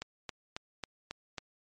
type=click train; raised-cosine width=0.2 ms; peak=-20 dBFS; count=6; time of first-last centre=0.02-1.382 s; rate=3.67 Hz; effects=MP3 48 kbps